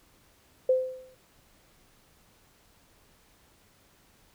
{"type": "tone with exponential decay", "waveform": "sine", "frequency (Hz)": 515, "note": "C5", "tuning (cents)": -28, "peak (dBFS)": -17, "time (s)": [0.69, 1.15], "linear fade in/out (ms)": 5, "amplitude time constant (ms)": 100, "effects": ["pink hiss -62 dBFS RMS until 4.34 s"]}